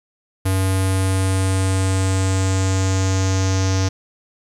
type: tone with low-pass filter sweep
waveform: square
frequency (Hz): 95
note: F#2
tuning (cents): +46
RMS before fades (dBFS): -18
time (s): 0.45-3.89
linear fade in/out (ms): 10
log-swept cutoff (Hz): 11000 to 5900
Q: 4.5
effects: 8-bit